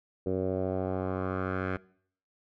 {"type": "tone with low-pass filter sweep", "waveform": "10% pulse", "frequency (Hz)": 93.5, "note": "F#2", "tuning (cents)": 19, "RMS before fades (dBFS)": -31, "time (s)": [0.26, 1.77], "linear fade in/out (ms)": 5, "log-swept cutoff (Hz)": [450, 1800], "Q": 2.4, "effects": ["noise-tail reverb RT60 0.6 s tail -22 dB re dry"]}